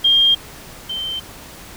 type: tone pair in turn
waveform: sine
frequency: 3210 / 3110 Hz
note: G7 / G7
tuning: +40 / -14 cents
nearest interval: minor second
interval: 54 cents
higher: first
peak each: -10 / -22 dBFS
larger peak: first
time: 0.04-0.35 / 0.89-1.2 s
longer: neither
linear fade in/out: 10 ms
effects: pink hiss -38 dBFS RMS until 1.76 s